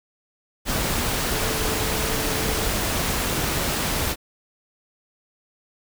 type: tone in noise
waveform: sine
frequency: 440 Hz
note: A4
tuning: in tune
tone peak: -32 dBFS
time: 1.28-2.69 s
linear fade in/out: 50 ms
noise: pink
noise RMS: -24 dBFS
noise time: 0.65-4.16 s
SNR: -11 dB
effects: none